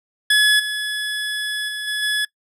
25% pulse tone with level steps, 1700 Hz, G#6, 40 cents sharp, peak -8 / -18 / -21 / -17 / -14 dBFS, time 0.3-2.25 s, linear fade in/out 5 ms, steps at 0.59 / 1.68 / 1.87 / 2.02 s, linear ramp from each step 10 ms, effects noise-tail reverb RT60 0.1 s tail -23 dB re dry + low-pass 11000 Hz 12 dB/octave

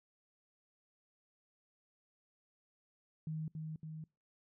sine tone with echo, 157 Hz, D#3, 16 cents sharp, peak -37 dBFS, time 3.27-3.48 s, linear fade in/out 2 ms, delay 280 ms, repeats 2, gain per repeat -3 dB, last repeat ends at 4.04 s, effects noise-tail reverb RT60 0.3 s tail -26 dB re dry

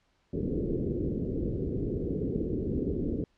white low-pass noise, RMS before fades -31 dBFS, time 0.33-3.24 s, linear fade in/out 2 ms, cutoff 440 Hz, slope 48 dB/octave, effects pink hiss -71 dBFS RMS until 3.37 s + low-pass 5000 Hz 12 dB/octave

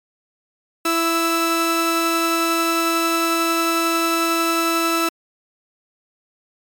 sawtooth tone pair together, 332.4 / 1318.5 Hz, E4 / E6, +15 / 0 cents, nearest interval 2 octaves, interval 2385 cents, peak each -16 dBFS, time 0.85-5.09 s, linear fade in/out 5 ms, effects MP3 96 kbps

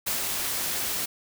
white noise with ADSR envelope, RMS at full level -27 dBFS, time 0.06-1.06 s, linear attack 15 ms, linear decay 110 ms, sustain -2 dB, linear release 11 ms, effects none

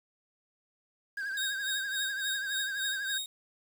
triangle tone with vibrato, 1599 Hz, G6, 34 cents sharp, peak -31 dBFS, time 1.17-3.18 s, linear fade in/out 5 ms, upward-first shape triangle, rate 12 Hz, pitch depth 82 cents each way
sawtooth tone with tremolo, 3738 Hz, A#7, 4 cents sharp, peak -28 dBFS, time 1.37-3.26 s, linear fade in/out 2 ms, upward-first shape sine, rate 3.5 Hz, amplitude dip 80%
effects 9-bit

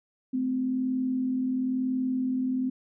sine tone pair together, 216.9 / 257.9 Hz, A3 / C4, -25 / -25 cents, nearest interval minor third, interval 300 cents, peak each -36 / -25 dBFS, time 0.33-2.7 s, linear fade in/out 10 ms, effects none

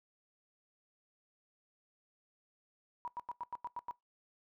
sine tone bursts, 965 Hz, B5, 40 cents flat, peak -37 dBFS, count 8, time 3.05-3.91 s, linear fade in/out 0 ms, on 27 ms, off 92 ms, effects noise-tail reverb RT60 0.2 s tail -22 dB re dry

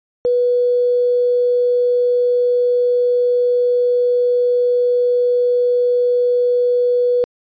sine tone with quantisation, 490 Hz, B4, 14 cents flat, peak -12 dBFS, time 0.25-7.24 s, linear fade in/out 0 ms, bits 7, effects resampled to 11025 Hz

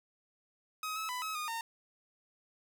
sawtooth tone with pitch steps, 1265 / 1295 / 997 / 1282 / 1226 / 915 Hz, D#6 / E6 / B5 / E6 / D#6 / A#5, +28 / -31 / +16 / -49 / -26 / -32 cents, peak -32 dBFS, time 0.83-1.61 s, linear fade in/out 2 ms, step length 130 ms, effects none

